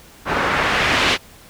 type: noise with low-pass filter sweep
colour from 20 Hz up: white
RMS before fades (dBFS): -18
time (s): 0.25-1.18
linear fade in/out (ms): 50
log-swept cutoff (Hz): 1300 to 3100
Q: 1.2
effects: pink hiss -45 dBFS RMS until 1.49 s